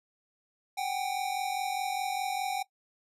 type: tone pair together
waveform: square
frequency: 755.1 / 800 Hz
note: F#5 / G5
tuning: +35 / +35 cents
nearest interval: minor second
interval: 100 cents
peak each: -34 / -34 dBFS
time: 0.77-2.63 s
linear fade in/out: 10 ms
effects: noise-tail reverb RT60 0.1 s tail -19 dB re dry + resampled to 32000 Hz